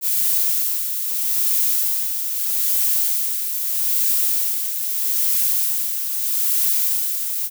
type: noise with tremolo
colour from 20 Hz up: violet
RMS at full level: -18 dBFS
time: 0.01-7.5 s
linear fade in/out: 50 ms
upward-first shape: sine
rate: 0.79 Hz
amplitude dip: 50%
effects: none